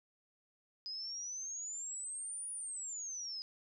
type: exponential two-way sweep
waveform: sine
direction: up then down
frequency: 4978 to 9750 to 4978 Hz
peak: -40 dBFS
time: 0.86-3.42 s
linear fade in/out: 0 ms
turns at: 2.51 s
effects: none